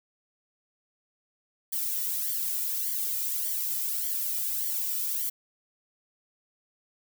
violet noise with flanger, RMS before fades -30 dBFS, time 1.72-5.3 s, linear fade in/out 10 ms, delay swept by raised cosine 0.76 to 1.86 ms, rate 1.7 Hz, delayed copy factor -0.9, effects none

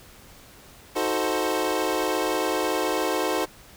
25% pulse chord, D# diminished seventh, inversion none, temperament equal with one note detuned, 315.8 / 370 / 440 / 523.3 Hz, D#4 / F#4 / A4 / C5, +26 / 0 / 0 / 0 cents, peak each -25 dBFS, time 0.95-3.46 s, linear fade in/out 20 ms, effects pink hiss -49 dBFS RMS until 3.76 s

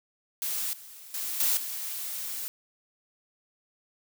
blue noise with level steps, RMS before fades -31 / -47 / -33 / -25 / -35 dBFS, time 0.42-2.48 s, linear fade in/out 0 ms, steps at 0.73 / 1.14 / 1.4 / 1.57 s, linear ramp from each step 2 ms, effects none

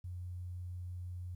sine tone, 89.4 Hz, F2, 41 cents sharp, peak -40 dBFS, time 0.04-1.35 s, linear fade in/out 5 ms, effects 12-bit

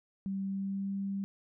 sine tone with pitch glide, 194.4 to 196.77 Hz, G3 to G3, -14 to +7 cents, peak -32 dBFS, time 0.26-1.24 s, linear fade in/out 0 ms, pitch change +21 cents, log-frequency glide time 0.44-0.93 s, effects none

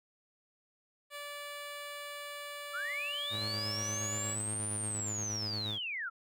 10% pulse tone with pitch glide, 580 to 569.4 Hz, D5 to C#5, -22 to +46 cents, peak -33 dBFS, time 1.1-4.37 s, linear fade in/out 50 ms, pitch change -32 cents, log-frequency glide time 3.31-3.66 s
sine linear two-way sweep, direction up then down, 1289 to 9397 to 1289 Hz, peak -35 dBFS, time 2.73-6.1 s, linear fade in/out 20 ms, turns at 4.72 s
sawtooth tone with tremolo, 105.7 Hz, G#2, 31 cents sharp, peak -34 dBFS, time 3.3-5.79 s, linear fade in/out 50 ms, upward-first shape square, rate 8.5 Hz, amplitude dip 25%
effects none

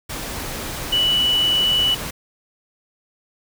sine tone in noise, 2958 Hz, F#7, 1 cent flat, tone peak -15 dBFS, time 0.92-1.95 s, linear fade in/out 10 ms, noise pink, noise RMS -29 dBFS, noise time 0.09-2.11 s, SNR +11 dB, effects none

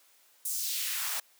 white noise with high-pass filter sweep, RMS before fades -33 dBFS, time 0.45-1.2 s, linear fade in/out 5 ms, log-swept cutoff 8900 to 710 Hz, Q 1.4, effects white hiss -63 dBFS RMS until 1.39 s + high-pass 400 Hz 12 dB/octave

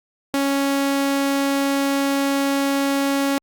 sawtooth tone, 277.2 Hz, C#4, in tune, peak -14 dBFS, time 0.34-3.38 s, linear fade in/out 0 ms, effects Opus 48 kbps

